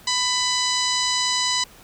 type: harmonic tone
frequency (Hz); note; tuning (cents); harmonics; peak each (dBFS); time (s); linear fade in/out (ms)
997; B5; +16; 1 / 2 / 3 / 4 / 5 / 6 / 7 / 8; -27 / -29 / -29 / -25 / -26 / -30 / -31 / -33; 0.07-1.64; 5
effects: pink hiss -48 dBFS RMS until 1.83 s